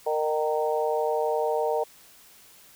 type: harmonic tone with a mistuned harmonic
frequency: 154.3 Hz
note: D#3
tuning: 14 cents flat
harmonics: 3 / 4 / 5 / 6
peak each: -26 / -28 / -30 / -32 dBFS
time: 0.06-1.84 s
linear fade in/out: 10 ms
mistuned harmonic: 4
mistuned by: -17 cents
effects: white hiss -53 dBFS RMS until 2.75 s